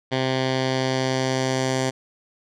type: tone with low-pass filter sweep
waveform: 10% pulse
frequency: 130.81 Hz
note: C3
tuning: in tune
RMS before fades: -23 dBFS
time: 0.11-1.91 s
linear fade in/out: 20 ms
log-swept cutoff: 3800 to 7000 Hz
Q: 1.8
effects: none